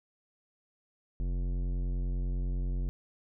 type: tone with tanh clipping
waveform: sine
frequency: 45.06 Hz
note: F#1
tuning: 45 cents flat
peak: -31 dBFS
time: 1.2-2.89 s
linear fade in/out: 0 ms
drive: 15 dB
effects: none